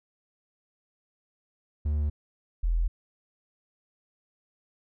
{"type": "tone pair in turn", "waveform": ["triangle", "sine"], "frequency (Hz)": [74.5, 41.81], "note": ["D2", "E1"], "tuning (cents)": [25, 25], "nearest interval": "minor seventh", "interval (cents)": 1000, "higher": "first", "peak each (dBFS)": -22, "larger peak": "neither", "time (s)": [[1.85, 2.1], [2.63, 2.88]], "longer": "neither", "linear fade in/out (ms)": 10, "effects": []}